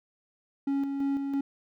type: tone with tremolo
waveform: triangle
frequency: 277.2 Hz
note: C#4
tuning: in tune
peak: -23 dBFS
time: 0.67-1.41 s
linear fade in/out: 5 ms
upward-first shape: square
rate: 3 Hz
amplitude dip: 40%
effects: none